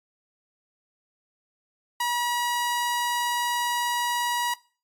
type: tone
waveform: sawtooth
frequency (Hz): 963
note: B5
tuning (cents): -44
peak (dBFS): -20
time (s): 2-4.54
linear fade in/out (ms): 5
effects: noise-tail reverb RT60 0.4 s tail -21 dB re dry + AAC 64 kbps